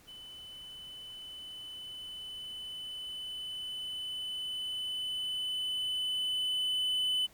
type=tone with level ramp; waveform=triangle; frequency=3010 Hz; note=F#7; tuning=29 cents sharp; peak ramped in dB=-45 to -26 dBFS; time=0.07-7.27 s; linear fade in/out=20 ms; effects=pink hiss -60 dBFS RMS until 7.33 s